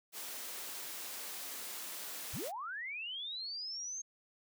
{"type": "high-pass noise", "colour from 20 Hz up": "white", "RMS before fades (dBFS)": -44, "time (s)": [0.12, 2.52], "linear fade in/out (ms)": 50, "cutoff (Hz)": 260, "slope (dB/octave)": 12}
{"type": "linear sweep", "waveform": "sine", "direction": "up", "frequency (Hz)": [48.99, 6460], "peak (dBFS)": -39, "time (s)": [2.33, 4.02], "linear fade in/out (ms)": 10}
{"effects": []}